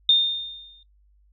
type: tone with exponential decay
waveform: sine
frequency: 3637 Hz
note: A#7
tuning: 43 cents flat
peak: -11 dBFS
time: 0.09-0.83 s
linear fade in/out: 2 ms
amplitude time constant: 160 ms
effects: noise-tail reverb RT60 0.1 s tail -17 dB re dry + added 50 Hz sine -56 dBFS peak until 1.32 s